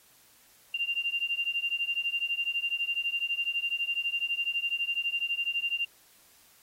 sine beating tone pair, 2778 / 2790 Hz, F7 / F7, -10 / -2 cents, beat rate 12 Hz, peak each -31 dBFS, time 0.74-5.85 s, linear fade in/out 5 ms, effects white hiss -60 dBFS RMS until 6.62 s + AAC 48 kbps

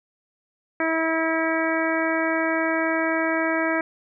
harmonic tone, 323.7 Hz, E4, 31 cents flat, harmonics 1 / 2 / 3 / 4 / 5 / 6 / 7, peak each -25 / -26 / -31 / -31 / -28 / -30 / -31 dBFS, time 0.8-3.81 s, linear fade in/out 2 ms, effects none

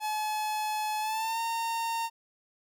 45% pulse tone with pitch glide, 855 to 916.4 Hz, A5 to A#5, -50 to -30 cents, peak -29 dBFS, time 0-2.1 s, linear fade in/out 50 ms, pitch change +120 cents, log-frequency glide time 1-1.4 s, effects none

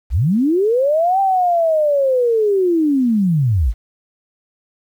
sine linear two-way sweep, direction up then down, 43.65 to 789 to 43.65 Hz, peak -12 dBFS, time 0.1-3.74 s, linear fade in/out 50 ms, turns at 1.2 s, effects 8-bit

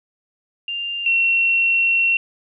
sine tone pair in turn, 2794 / 2724 Hz, F7 / F7, 0 / -44 cents, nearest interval unison, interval 44 cents, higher first, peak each -23 / -14 dBFS, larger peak second, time 0.68-1.06 / 1.06-2.17 s, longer second, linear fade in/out 2 ms, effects none

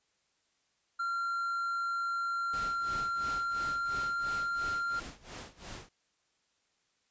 triangle tone with pitch glide, 1378 to 1386.8 Hz, F6 to F6, -24 to -13 cents, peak -29 dBFS, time 0.99-5 s, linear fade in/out 10 ms, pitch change +11 cents, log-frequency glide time 3.17-4.24 s
pink noise with tremolo, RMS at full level -43 dBFS, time 2.53-5.89 s, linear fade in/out 5 ms, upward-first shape sine, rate 2.9 Hz, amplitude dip 90%
effects white hiss -75 dBFS RMS until 7.1 s + resampled to 16000 Hz

